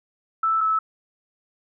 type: tone pair in turn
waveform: sine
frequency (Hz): 1318.5 / 1304.1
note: E6 / E6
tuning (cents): 0 / -19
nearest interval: unison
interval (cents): 19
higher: first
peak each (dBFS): -18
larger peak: neither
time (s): 0.43-0.61 / 0.61-0.79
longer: neither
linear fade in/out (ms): 5
effects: none